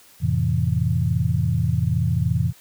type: chord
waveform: sine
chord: F major seventh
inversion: none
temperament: equal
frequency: 87.31 / 110 / 130.81 / 164.81 Hz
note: F2 / A2 / C3 / E3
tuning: 0 / 0 / 0 / 0 cents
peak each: -24 / -23 / -23 / -24 dBFS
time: 0.2-2.53 s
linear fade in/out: 50 ms
effects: white hiss -51 dBFS RMS until 2.6 s